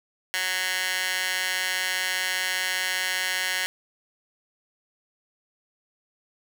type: tone with high-pass filter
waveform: 15% pulse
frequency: 185 Hz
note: F#3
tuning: in tune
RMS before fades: -27 dBFS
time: 0.34-3.66 s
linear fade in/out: 0 ms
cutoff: 1900 Hz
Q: 1.4
effects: none